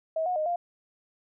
sine tone with pitch steps, 642 / 726 / 618 / 698 Hz, E5 / F#5 / D#5 / F5, -46 / -33 / -12 / -1 cents, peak -25 dBFS, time 0.16-0.56 s, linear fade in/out 5 ms, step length 100 ms, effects none

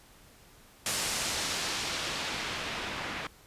white noise with low-pass filter sweep, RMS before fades -34 dBFS, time 0.86-3.27 s, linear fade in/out 2 ms, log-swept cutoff 9000 to 2200 Hz, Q 0.82, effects pink hiss -57 dBFS RMS until 3.46 s + resampled to 32000 Hz

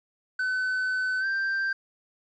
triangle tone with pitch glide, 1513 to 1573.6 Hz, F#6 to G6, +38 to +6 cents, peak -23 dBFS, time 0.39-1.73 s, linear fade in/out 5 ms, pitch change +68 cents, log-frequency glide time 1.19-1.26 s, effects resampled to 16000 Hz + 10-bit

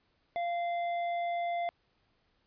triangle tone with hard clipping, 692 Hz, F5, 16 cents flat, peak -32 dBFS, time 0.36-1.69 s, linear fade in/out 0 ms, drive 11 dB, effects pink hiss -73 dBFS RMS until 2.46 s + resampled to 11025 Hz

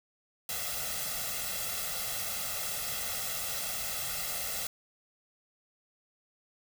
white noise with comb filter, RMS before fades -35 dBFS, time 0.49-4.67 s, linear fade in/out 2 ms, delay 1.5 ms, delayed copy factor +0.95, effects none

